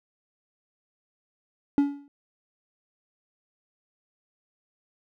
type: tone with exponential decay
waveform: triangle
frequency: 283.8 Hz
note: C#4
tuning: 41 cents sharp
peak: -13 dBFS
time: 1.78-2.08 s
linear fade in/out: 1 ms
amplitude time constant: 65 ms
effects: none